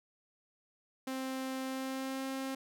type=tone with pitch glide; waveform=sawtooth; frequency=262.8 to 266.8 Hz; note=C4 to C4; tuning=+8 to +34 cents; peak=-32 dBFS; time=1.07-2.55 s; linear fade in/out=5 ms; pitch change=+26 cents; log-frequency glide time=1.64-2.25 s; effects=none

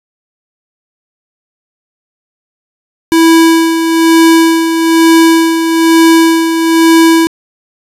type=tone with tremolo; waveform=square; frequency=328.2 Hz; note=E4; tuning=8 cents flat; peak=-3 dBFS; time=3.12-7.27 s; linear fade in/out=0 ms; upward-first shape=sine; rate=1.1 Hz; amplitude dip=55%; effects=resampled to 32000 Hz + 7-bit

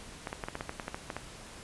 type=clicks; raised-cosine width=0.5 ms; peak=-20 dBFS; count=12; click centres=0.272 / 0.329 / 0.438 / 0.485 / 0.554 / 0.609 / 0.694 / 0.798 / 0.881 / 0.945 / 1.102 / 1.166 s; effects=pink hiss -48 dBFS RMS until 1.63 s + resampled to 24000 Hz

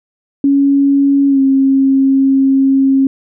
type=tone with pitch glide; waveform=sine; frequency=278.7 to 269.8 Hz; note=C#4 to C#4; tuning=+9 to -47 cents; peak=-7 dBFS; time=0.44-3.07 s; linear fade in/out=2 ms; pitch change=-56 cents; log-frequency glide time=1.28-1.4 s; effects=none

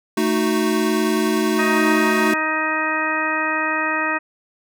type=chord; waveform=square; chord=D# diminished; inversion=second; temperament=equal; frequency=220 / 311.1 / 370 Hz; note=A3 / D#4 / F#4; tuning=0 / 0 / 0 cents; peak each=-22 dBFS; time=0.17-2.34 s; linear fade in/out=5 ms
type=harmonic tone; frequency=313.1 Hz; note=D#4; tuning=11 cents sharp; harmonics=1 / 2 / 3 / 4 / 5 / 6 / 8; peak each=-28 / -29 / -27 / -25 / -28 / -23 / -27 dBFS; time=1.58-4.19 s; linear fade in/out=20 ms
effects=none

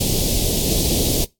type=band-stop noise; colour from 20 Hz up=pink; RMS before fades=-19 dBFS; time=0-1.25 s; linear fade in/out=10 ms; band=590 to 3300 Hz; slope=24 dB/octave; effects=noise-tail reverb RT60 0.2 s tail -21 dB re dry + AAC 64 kbps

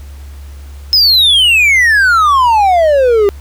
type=exponential sweep; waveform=triangle; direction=down; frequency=5200 to 392 Hz; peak=-4 dBFS; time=0.93-3.29 s; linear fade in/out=0 ms; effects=added 70 Hz sine -27 dBFS peak until 3.4 s + pink hiss -43 dBFS RMS until 3.4 s

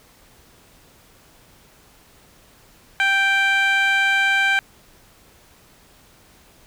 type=tone with band-pass filter; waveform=15% pulse; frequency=784 Hz; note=G5; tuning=in tune; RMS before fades=-18 dBFS; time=3-4.59 s; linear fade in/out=0 ms; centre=1800 Hz; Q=1.5; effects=pink hiss -52 dBFS RMS until 6.66 s

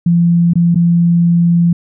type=tone with dropouts; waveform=sine; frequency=171.1 Hz; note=F3; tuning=35 cents flat; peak=-7 dBFS; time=0.06-1.73 s; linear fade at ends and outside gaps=5 ms; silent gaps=0.535-0.555 / 0.746-0.756 s; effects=none

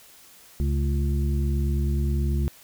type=harmonic tone with a mistuned harmonic; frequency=69.3 Hz; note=C#2; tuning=in tune; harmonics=1 / 2 / 3 / 5; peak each=-22 / -28 / -32 / -36 dBFS; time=0.6-2.48 s; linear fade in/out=0 ms; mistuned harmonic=3; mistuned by=+75 cents; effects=white hiss -51 dBFS RMS until 2.63 s

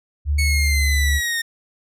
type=tone with pitch glide; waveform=sine; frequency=73 to 72.12 Hz; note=D2 to D2; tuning=-10 to -31 cents; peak=-16 dBFS; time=0.25-1.21 s; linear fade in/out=50 ms; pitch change=-21 cents; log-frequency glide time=0.47-0.97 s
type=linear sweep; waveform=sawtooth; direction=down; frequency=2217 to 1829 Hz; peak=-17 dBFS; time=0.38-1.42 s; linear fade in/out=10 ms
effects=resampled to 32000 Hz

